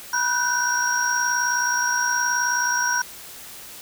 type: tone cluster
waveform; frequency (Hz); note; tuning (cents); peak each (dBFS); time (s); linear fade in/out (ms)
sine; 973 / 1480 / 1539 / 5640; B5 / F#6 / G6 / F8; -26 / 0 / -32 / +16; -25; 0.13-3.02; 5
effects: white hiss -40 dBFS RMS until 3.81 s